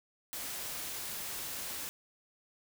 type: noise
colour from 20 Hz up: white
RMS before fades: -40 dBFS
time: 0.33-1.89 s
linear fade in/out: 0 ms
effects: none